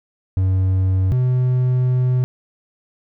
triangle tone pair in turn, 94.1 / 126.56 Hz, F#2 / B2, +30 / +43 cents, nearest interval perfect fourth, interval 513 cents, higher second, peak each -12 dBFS, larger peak neither, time 0.37-1.12 / 1.12-2.24 s, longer second, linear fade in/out 0 ms, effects none

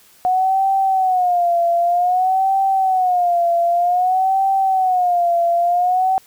sine tone with vibrato, 729 Hz, F#5, 26 cents flat, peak -13 dBFS, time 0.25-6.18 s, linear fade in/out 0 ms, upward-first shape sine, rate 0.53 Hz, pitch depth 110 cents each way, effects white hiss -50 dBFS RMS until 6.26 s

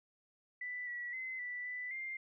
sine tone with pitch steps, 1983 / 1940 / 2049 / 1971 / 1988 / 2104 Hz, B6 / B6 / C7 / B6 / B6 / C7, +7 / -31 / -37 / -4 / +11 / +9 cents, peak -39 dBFS, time 0.61-2.17 s, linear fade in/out 5 ms, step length 260 ms, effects none

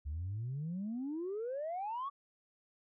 sine exponential sweep, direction up, 69.3 to 1155 Hz, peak -35 dBFS, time 0.05-2.1 s, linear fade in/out 20 ms, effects tanh soft clip ceiling -33 dBFS

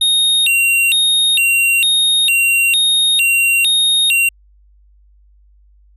square tone with vibrato, 3200 Hz, G7, 35 cents sharp, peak -11 dBFS, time 0.01-4.29 s, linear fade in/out 5 ms, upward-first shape square, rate 1.1 Hz, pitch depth 260 cents each way, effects added 50 Hz sine -46 dBFS peak until 5.96 s

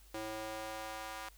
square tone with high-pass filter sweep, 109.2 Hz, A2, 13 cents flat, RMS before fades -43 dBFS, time 0.14-1.29 s, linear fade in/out 5 ms, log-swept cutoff 400 to 970 Hz, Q 1.4, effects added 50 Hz sine -58 dBFS peak until 1.37 s + white hiss -64 dBFS RMS until 1.37 s

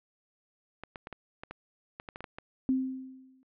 clicks, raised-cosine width 0.3 ms, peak -22 dBFS, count 12, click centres 0.836 / 0.958 / 1.071 / 1.127 / 1.435 / 1.51 / 1.999 / 2.088 / 2.159 / 2.206 / 2.242 / 2.385 s
sine tone with exponential decay, 261.2 Hz, C4, 3 cents flat, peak -22 dBFS, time 2.69-3.43 s, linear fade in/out 0 ms, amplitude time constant 160 ms
effects low-pass 2000 Hz 12 dB/octave

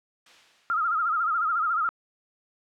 blue noise with exponential decay, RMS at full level -40 dBFS, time 0.26-1.64 s, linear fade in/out 5 ms, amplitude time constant 300 ms
sine tone with vibrato, 1318.5 Hz, E6, in tune, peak -22 dBFS, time 0.7-1.89 s, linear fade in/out 0 ms, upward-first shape sine, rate 14 Hz, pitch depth 110 cents each way
effects low-pass 3000 Hz 12 dB/octave

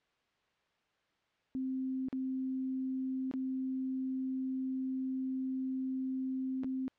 sine tone with dropouts, 261.6 Hz, C4, in tune, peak -33 dBFS, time 1.55-6.88 s, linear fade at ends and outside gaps 0 ms, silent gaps 2.085-2.128 / 3.313-3.338 / 6.635-6.644 s, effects white hiss -75 dBFS RMS until 6.98 s + low-pass 3000 Hz 12 dB/octave

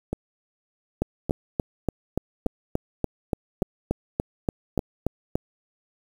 two click trains, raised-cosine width 2 ms, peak -9 / -13 dBFS, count 16 / 5, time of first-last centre 1.02-5.355 / 0.13-4.792 s, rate 3.46 / 0.858 Hz, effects 7-bit

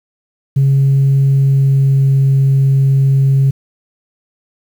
sine tone with pitch glide, 136.9 to 135.95 Hz, C#3 to C#3, -21 to -33 cents, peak -6 dBFS, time 0.56-3.51 s, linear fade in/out 10 ms, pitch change -12 cents, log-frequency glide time 1.31-2.19 s, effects tanh soft clip ceiling -5 dBFS + 7-bit

